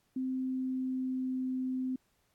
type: tone with pitch glide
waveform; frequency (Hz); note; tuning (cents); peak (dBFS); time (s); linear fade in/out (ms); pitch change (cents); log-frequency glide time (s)
sine; 259.6 to 257.8; C4 to C4; -13 to -26; -31; 0.16-1.96; 5; -13; 0.4-1.48
effects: pink hiss -74 dBFS RMS until 2.34 s + AAC 64 kbps